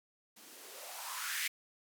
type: noise with band-pass filter sweep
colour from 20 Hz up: violet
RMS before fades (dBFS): -42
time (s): 0.36-1.48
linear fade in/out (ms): 10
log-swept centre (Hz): 210 to 2200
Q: 3.9
effects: none